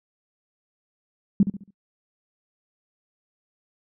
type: tone with echo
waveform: sine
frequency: 198.2 Hz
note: G3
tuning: 19 cents sharp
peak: -12 dBFS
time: 1.4-1.43 s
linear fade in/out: 2 ms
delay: 69 ms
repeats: 4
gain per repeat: -9 dB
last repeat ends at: 1.706 s
effects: noise-tail reverb RT60 0.1 s tail -25 dB re dry